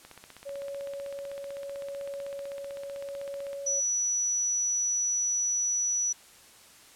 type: click train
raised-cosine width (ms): 0.3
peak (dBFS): -30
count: 56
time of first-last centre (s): 0.05-3.531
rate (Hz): 15.8
type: tone with tremolo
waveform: sine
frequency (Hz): 559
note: C#5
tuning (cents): +14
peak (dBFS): -34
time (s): 0.45-3.81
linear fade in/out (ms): 20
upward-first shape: triangle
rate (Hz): 0.76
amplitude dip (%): 25
type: tone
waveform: sine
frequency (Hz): 5900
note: F#8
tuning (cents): -6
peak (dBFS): -25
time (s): 3.66-6.13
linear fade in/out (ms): 10
effects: white hiss -54 dBFS RMS until 6.95 s + low-pass 11000 Hz 12 dB/octave